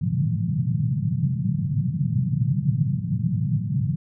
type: band-pass noise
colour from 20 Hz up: pink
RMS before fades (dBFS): -23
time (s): 0.01-3.96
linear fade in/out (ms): 5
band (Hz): 110 to 180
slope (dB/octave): 48
effects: none